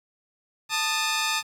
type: tone pair together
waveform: 10% pulse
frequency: 883 / 1232.2 Hz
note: A5 / D#6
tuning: +6 / -17 cents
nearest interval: tritone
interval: 577 cents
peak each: -18 dBFS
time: 0.69-1.43 s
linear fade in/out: 50 ms
effects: low-pass 12000 Hz 12 dB/octave + 9-bit